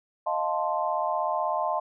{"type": "chord", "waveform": "sine", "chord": "F dominant seventh", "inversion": "third", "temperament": "equal", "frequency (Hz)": [622.3, 698.5, 880, 1046.5], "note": ["Eb5", "F5", "A5", "C6"], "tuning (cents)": [0, 0, 0, 0], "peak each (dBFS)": -30, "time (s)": [0.26, 1.8], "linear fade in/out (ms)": 10, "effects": []}